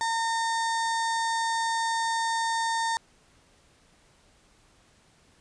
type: harmonic tone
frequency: 912 Hz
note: A#5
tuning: 38 cents flat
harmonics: 1 / 2 / 4 / 5 / 6 / 7 / 8 / 9 / 10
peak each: -26 / -32 / -38 / -40 / -42 / -43 / -44 / -45 / -46 dBFS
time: 0.01-2.97 s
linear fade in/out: 0 ms
effects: pink hiss -61 dBFS RMS until 5.4 s + resampled to 22050 Hz